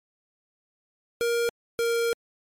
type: tone pair in turn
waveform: square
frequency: 470 / 465.9 Hz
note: A#4 / A#4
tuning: +14 / -1 cents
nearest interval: unison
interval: 15 cents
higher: first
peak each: -23 dBFS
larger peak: neither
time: 1.21-1.49 / 1.79-2.13 s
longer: second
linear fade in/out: 0 ms
effects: MP3 64 kbps